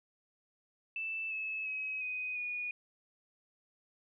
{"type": "tone with pitch steps", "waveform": "sine", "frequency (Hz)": [2645, 2597, 2549, 2502, 2456], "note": ["E7", "E7", "D#7", "D#7", "D#7"], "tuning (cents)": [5, -26, 41, 9, -23], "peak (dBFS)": -35, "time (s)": [0.96, 2.71], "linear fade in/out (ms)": 2, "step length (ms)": 350, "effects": []}